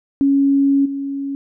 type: tone with level steps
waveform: sine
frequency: 277.2 Hz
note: C#4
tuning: in tune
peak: -11 / -21 dBFS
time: 0.21-1.35 s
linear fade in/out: 0 ms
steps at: 0.85 s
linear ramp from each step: 10 ms
effects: none